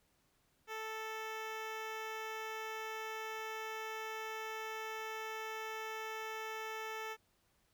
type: tone with notch filter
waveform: 10% pulse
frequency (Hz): 440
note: A4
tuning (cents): 0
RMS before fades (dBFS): -43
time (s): 0.67-7.17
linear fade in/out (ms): 50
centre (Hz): 9200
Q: 0.67
effects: pink hiss -75 dBFS RMS until 7.73 s